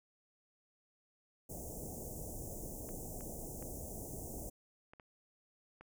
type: band-stop noise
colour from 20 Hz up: pink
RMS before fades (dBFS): -45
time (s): 1.49-4.5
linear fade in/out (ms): 10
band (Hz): 750 to 6400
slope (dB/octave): 48
type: clicks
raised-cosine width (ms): 0.5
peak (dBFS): -39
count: 6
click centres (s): 2.89 / 3.208 / 3.625 / 4.935 / 4.998 / 5.81
effects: none